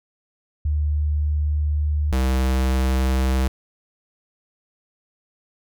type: tone pair in turn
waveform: sine / square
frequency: 74.7 / 65.11 Hz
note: D2 / C2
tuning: +30 / -8 cents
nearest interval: major second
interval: 238 cents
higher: first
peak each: -18 dBFS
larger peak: neither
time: 0.65-2.12 / 2.12-3.48 s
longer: first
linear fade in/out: 5 ms
effects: none